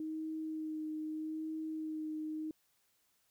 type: tone with vibrato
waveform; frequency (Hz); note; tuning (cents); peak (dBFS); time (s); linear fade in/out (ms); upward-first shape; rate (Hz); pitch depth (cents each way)
sine; 312.9; D#4; +10; -37; 0-2.51; 2; sine; 0.8; 17
effects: white hiss -75 dBFS RMS until 3.3 s